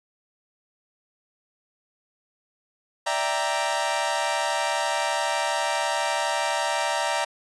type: chord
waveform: sawtooth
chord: E half-diminished seventh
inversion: third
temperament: equal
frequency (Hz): 587.3 / 659.3 / 784 / 932.3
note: D5 / E5 / G5 / Bb5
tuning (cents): 0 / 0 / 0 / 0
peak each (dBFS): -26 / -26 / -26 / -23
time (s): 3.06-7.25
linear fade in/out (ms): 10
effects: resampled to 22050 Hz